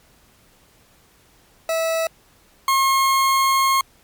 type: tone pair in turn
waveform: 40% pulse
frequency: 652 / 1077.4 Hz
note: E5 / C#6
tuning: -19 / -50 cents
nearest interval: major sixth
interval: 869 cents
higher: second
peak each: -18 / -14 dBFS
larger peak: second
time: 1.69-2.07 / 2.68-3.81 s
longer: second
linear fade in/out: 2 ms
effects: pink hiss -55 dBFS RMS until 4.03 s + MP3 96 kbps